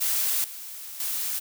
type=noise with level steps; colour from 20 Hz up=blue; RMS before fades=-25 / -39 / -29 dBFS; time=0-1.4 s; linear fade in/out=20 ms; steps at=0.44 / 1 s; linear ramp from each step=2 ms; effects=none